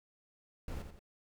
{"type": "noise with echo", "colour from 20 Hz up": "brown", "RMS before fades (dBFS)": -40, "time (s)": [0.68, 0.82], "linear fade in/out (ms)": 2, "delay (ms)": 86, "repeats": 2, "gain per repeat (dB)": -7, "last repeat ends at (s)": 0.992, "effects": []}